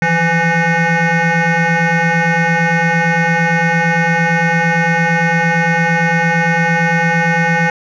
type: tone with frequency modulation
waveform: sine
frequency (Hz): 830.6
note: G#5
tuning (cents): 0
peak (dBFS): -8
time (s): 0.02-7.7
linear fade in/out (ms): 2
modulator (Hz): 334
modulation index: 3.9
effects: tanh soft clip ceiling -9 dBFS